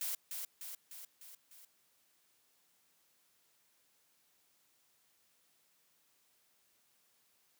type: noise with echo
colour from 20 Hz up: blue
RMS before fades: -38 dBFS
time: 0.01-0.15 s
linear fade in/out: 2 ms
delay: 300 ms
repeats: 5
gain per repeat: -4 dB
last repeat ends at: 1.65 s
effects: white hiss -73 dBFS RMS until 7.59 s + high-pass 100 Hz 12 dB/octave